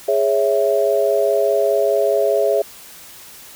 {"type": "chord", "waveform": "sine", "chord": "C# minor", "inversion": "second", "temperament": "equal", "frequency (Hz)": [415.3, 554.4, 659.3], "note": ["G#4", "C#5", "E5"], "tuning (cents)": [0, 0, 0], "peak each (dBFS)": -18, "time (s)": [0.08, 2.62], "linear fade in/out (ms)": 5, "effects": ["white hiss -40 dBFS RMS until 3.55 s"]}